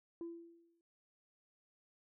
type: tone with exponential decay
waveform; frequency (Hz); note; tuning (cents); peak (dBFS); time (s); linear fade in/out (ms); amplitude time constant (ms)
sine; 337.3; E4; +40; -38; 0.21-0.81; 1; 130
effects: tanh soft clip ceiling -39 dBFS